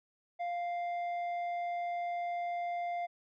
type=tone with low-pass filter; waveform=square; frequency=698.5 Hz; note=F5; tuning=in tune; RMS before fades=-36 dBFS; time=0.39-3.07 s; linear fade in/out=20 ms; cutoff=1500 Hz; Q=1.8; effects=none